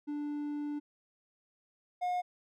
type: tone pair in turn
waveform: triangle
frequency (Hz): 293.7 / 719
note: D4 / F#5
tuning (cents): 0 / -50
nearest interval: octave + minor third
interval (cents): 1550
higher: second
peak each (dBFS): -32 / -28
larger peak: second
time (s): 0.07-0.8 / 2.01-2.22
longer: first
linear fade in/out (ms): 20
effects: none

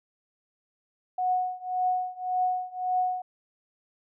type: tone with tremolo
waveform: sine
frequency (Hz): 734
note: F#5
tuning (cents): -14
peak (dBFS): -21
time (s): 1.18-3.22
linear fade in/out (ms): 5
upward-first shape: triangle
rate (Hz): 1.8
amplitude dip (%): 95
effects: none

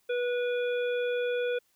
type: harmonic tone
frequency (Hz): 488.7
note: B4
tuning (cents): -18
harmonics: 1 / 3 / 5 / 7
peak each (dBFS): -27 / -37 / -41 / -44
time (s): 0.09-1.59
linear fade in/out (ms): 10
effects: white hiss -70 dBFS RMS until 1.75 s

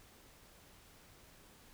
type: silence
effects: pink hiss -61 dBFS RMS until 1.73 s

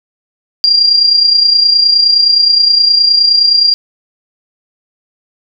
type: tone with amplitude modulation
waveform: sine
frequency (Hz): 4772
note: D8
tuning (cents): +27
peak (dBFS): -3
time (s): 0.64-3.74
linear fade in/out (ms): 0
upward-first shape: sine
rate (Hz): 29.6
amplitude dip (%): 55
effects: none

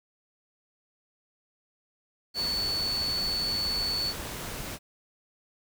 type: tone in noise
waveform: sine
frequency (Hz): 4449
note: C#8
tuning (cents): +5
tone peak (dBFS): -27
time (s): 2.34-4.14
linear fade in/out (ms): 50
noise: pink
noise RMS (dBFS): -37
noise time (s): 2.34-4.79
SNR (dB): +7
effects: none

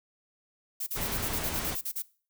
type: noise bursts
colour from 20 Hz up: violet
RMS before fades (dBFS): -33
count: 12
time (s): 0.8-2.023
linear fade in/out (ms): 10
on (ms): 68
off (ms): 37
type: noise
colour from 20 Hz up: pink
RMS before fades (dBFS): -34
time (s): 0.95-1.76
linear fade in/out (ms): 20
effects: noise-tail reverb RT60 0.4 s tail -20 dB re dry

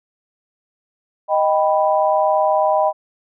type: chord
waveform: sine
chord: Eb augmented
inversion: none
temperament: equal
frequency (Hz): 622.3 / 784 / 987.8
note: Eb5 / G5 / B5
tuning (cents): 0 / 0 / 0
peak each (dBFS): -16 / -18 / -20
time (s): 1.28-2.93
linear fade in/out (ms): 50
effects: none

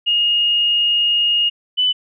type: tone pair in turn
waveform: sine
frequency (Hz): 2855 / 2997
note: F7 / F#7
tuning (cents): +37 / +22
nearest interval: minor second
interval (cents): 85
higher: second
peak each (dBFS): -13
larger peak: neither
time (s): 0.06-1.5 / 1.77-1.93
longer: first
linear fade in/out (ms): 20
effects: none

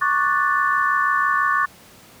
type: chord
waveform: sine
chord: D major seventh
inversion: third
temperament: equal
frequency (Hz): 1108.7 / 1174.7 / 1480 / 1760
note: C#6 / D6 / F#6 / A6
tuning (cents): 0 / 0 / 0 / 0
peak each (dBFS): -20 / -23 / -24 / -22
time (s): 0.01-1.66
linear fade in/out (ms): 10
effects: pink hiss -47 dBFS RMS until 2.2 s + high-pass 80 Hz 12 dB/octave

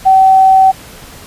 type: tone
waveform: sine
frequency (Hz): 764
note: G5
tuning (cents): -45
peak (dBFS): -3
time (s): 0.05-0.72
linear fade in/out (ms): 20
effects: pink hiss -34 dBFS RMS until 1.26 s + resampled to 32000 Hz

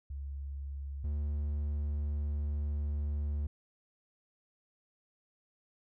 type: tone pair in turn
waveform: sine / triangle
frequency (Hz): 69.6 / 73.17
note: C#2 / D2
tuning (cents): +8 / -6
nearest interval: minor second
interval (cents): 86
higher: second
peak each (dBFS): -37 / -29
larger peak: second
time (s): 0.1-1.04 / 1.04-3.47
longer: second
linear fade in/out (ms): 5
effects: none

